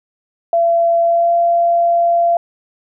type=tone with pitch glide; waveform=sine; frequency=677 to 685.3 Hz; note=E5 to F5; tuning=+46 to -33 cents; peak=-10 dBFS; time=0.53-2.37 s; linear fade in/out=2 ms; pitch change=+21 cents; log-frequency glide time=1.03-1.33 s; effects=none